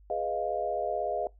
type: chord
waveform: sine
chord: F half-diminished seventh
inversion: first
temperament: equal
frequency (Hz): 415.3 / 493.9 / 622.3 / 698.5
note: Ab4 / Cb5 / Eb5 / F5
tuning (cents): 0 / 0 / 0 / 0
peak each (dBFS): -36 / -36 / -32 / -32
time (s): 0.1-1.27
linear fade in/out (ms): 2
effects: noise-tail reverb RT60 0.2 s tail -22 dB re dry + added 50 Hz sine -53 dBFS peak until 1.39 s